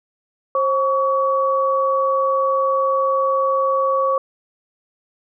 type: tone pair together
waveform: sine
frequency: 534 / 1130 Hz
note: C5 / C#6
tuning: +35 / +33 cents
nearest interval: octave + minor second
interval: 1298 cents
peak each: -18 dBFS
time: 0.55-4.18 s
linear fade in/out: 2 ms
effects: none